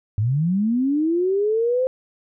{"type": "linear sweep", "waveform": "sine", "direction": "up", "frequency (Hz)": [98, 523.3], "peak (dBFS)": -17, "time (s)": [0.18, 1.87], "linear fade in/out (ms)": 0, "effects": []}